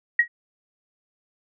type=tone with exponential decay; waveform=sine; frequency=1900 Hz; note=A#6; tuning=33 cents sharp; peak=-10 dBFS; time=0.19-0.28 s; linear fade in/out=5 ms; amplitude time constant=19 ms; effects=none